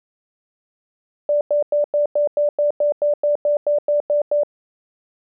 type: tone bursts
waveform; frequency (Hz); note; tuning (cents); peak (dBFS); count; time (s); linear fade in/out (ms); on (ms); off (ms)
sine; 587.3; D5; 0; -14; 15; 1.29-4.434; 2; 120; 96
effects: none